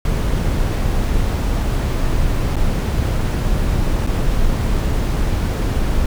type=noise with dropouts; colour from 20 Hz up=brown; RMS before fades=-17 dBFS; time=0.05-6.06 s; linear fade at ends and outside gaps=2 ms; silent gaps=2.558-2.565 / 4.066-4.071 s; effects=none